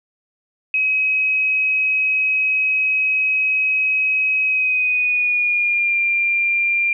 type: tone with pitch glide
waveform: sine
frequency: 2543 to 2386 Hz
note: D#7 to D7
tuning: +37 to +27 cents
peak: -15 dBFS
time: 0.74-6.93 s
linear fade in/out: 2 ms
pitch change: -110 cents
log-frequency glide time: 4.45-5.98 s
effects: none